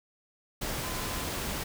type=tone in noise; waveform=sine; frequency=1022 Hz; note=C6; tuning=41 cents flat; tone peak=-44 dBFS; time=0.83-1.25 s; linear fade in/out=10 ms; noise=pink; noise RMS=-34 dBFS; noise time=0.61-1.64 s; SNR=-13 dB; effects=none